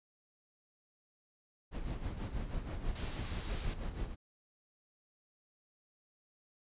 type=noise with tremolo; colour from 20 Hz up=brown; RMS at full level=-36 dBFS; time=1.71-4.16 s; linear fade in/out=50 ms; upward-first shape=sine; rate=6.2 Hz; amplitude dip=60%
type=noise; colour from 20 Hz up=white; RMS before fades=-44 dBFS; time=2.95-3.74 s; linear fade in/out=5 ms
effects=resampled to 8000 Hz